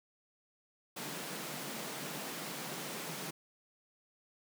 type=high-pass noise; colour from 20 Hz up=pink; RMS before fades=-42 dBFS; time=0.96-3.31 s; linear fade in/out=10 ms; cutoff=140 Hz; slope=96 dB/octave; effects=none